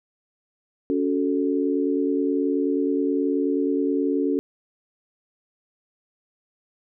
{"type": "chord", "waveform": "sine", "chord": "F# minor", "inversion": "second", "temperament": "equal with one note detuned", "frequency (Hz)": [281.2, 370, 440], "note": ["C#4", "F#4", "A4"], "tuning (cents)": [25, 0, 0], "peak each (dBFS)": [-22, -26, -26], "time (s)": [0.9, 4.39], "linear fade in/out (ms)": 0, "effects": []}